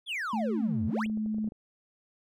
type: exponential two-way sweep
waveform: triangle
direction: down then up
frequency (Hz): 3583 to 80.6 to 3583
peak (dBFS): -29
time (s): 0.06-1.07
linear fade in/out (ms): 50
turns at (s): 0.86
type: tone with pitch glide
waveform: sine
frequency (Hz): 220 to 215.6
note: A3 to A3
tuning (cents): 0 to -35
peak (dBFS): -28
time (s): 0.33-1.49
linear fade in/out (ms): 5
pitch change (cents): -35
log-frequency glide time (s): 0.92-1.15
type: clicks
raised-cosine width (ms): 2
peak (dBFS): -34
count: 9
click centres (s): 1.061 / 1.098 / 1.174 / 1.261 / 1.345 / 1.384 / 1.444 / 1.476 / 1.521
effects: none